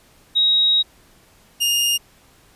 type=tone pair in turn; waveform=sine / sawtooth; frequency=3800 / 2829 Hz; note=A#7 / F7; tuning=+33 / +22 cents; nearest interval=perfect fourth; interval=511 cents; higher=first; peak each=-13 dBFS; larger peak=neither; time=0.35-0.83 / 1.6-1.98 s; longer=first; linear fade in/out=20 ms; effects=pink hiss -53 dBFS RMS until 2.55 s + resampled to 32000 Hz